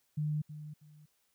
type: tone with echo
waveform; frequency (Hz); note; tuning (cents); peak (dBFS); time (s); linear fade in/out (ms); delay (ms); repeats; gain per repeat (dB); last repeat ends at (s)
sine; 151; D3; +48; -30; 0.17-0.42; 10; 320; 2; -12; 1.06
effects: white hiss -75 dBFS RMS until 1.34 s